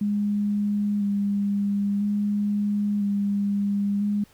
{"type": "tone with vibrato", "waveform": "sine", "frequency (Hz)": 203.7, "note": "G#3", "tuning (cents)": -33, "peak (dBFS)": -21, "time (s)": [0.01, 4.24], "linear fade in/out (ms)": 5, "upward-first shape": "square", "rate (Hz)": 0.5, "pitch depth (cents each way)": 17, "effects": ["pink hiss -57 dBFS RMS until 4.33 s"]}